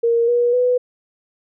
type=tone with pitch steps; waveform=sine; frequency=466.2 / 481 / 496.2 Hz; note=A#4 / B4 / B4; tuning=0 / -46 / +8 cents; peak=-13 dBFS; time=0.03-0.78 s; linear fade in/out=10 ms; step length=250 ms; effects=none